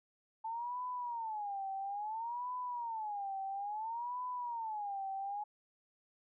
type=tone with vibrato; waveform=sine; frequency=880 Hz; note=A5; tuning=in tune; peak=-37 dBFS; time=0.44-5.44 s; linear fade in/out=10 ms; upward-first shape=sine; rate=0.59 Hz; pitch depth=220 cents each way; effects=none